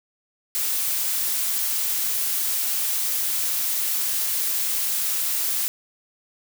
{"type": "noise", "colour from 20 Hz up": "blue", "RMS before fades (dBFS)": -24, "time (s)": [0.55, 5.68], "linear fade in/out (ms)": 0, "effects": []}